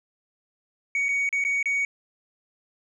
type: tone with dropouts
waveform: sine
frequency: 2241 Hz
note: C#7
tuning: 18 cents sharp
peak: -19 dBFS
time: 0.95-1.85 s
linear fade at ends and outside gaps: 2 ms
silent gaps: 1.085-1.089 / 1.291-1.327 / 1.44-1.449 / 1.628-1.657 s
effects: tanh soft clip ceiling -21 dBFS

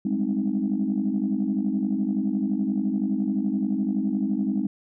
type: chord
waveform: sine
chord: Ab major seventh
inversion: third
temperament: equal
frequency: 196 / 207.7 / 261.6 / 311.1 Hz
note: G3 / Ab3 / C4 / Eb4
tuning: 0 / 0 / 0 / 0 cents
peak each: -28 / -25 / -27 / -29 dBFS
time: 0.05-4.67 s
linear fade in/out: 5 ms
effects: tanh soft clip ceiling -14 dBFS

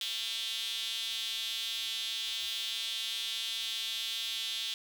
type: tone with high-pass filter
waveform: sawtooth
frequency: 224.9 Hz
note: A3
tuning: 38 cents sharp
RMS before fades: -36 dBFS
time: 0.01-4.74 s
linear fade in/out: 2 ms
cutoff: 3400 Hz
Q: 5.3
effects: none

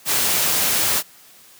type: noise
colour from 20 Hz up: white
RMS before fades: -19 dBFS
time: 0.05-1.03 s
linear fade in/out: 50 ms
effects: white hiss -48 dBFS RMS until 1.59 s + high-pass 80 Hz 12 dB/octave

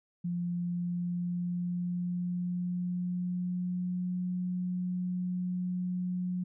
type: tone with pitch glide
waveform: sine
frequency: 174.61 to 180.66 Hz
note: F3 to F#3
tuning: 0 to -41 cents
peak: -30 dBFS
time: 0.24-6.44 s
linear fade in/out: 10 ms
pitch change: +59 cents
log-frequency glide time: 0.43-4.24 s
effects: none

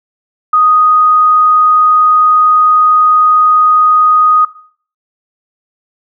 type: tone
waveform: sine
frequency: 1244.5 Hz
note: D#6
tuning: in tune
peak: -5 dBFS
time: 0.53-4.45 s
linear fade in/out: 5 ms
effects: noise-tail reverb RT60 0.5 s tail -17 dB re dry

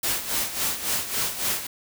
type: noise with tremolo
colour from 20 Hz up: white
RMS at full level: -24 dBFS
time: 0.03-1.67 s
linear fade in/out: 5 ms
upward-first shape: sine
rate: 3.6 Hz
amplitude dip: 70%
effects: none

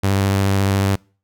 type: tone with vibrato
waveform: sawtooth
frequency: 98 Hz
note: G2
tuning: in tune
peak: -11 dBFS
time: 0.03-0.96 s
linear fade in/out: 10 ms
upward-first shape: square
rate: 14 Hz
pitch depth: 14 cents each way
effects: noise-tail reverb RT60 0.4 s tail -26 dB re dry

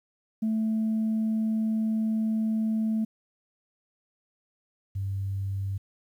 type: tone pair in turn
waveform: sine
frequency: 220 / 97.66 Hz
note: A3 / G2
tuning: 0 / -6 cents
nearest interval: octave + major second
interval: 1406 cents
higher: first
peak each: -22 / -27 dBFS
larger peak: first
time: 0.42-3.05 / 4.95-5.78 s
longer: first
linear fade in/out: 10 ms
effects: tanh soft clip ceiling -21 dBFS + 10-bit

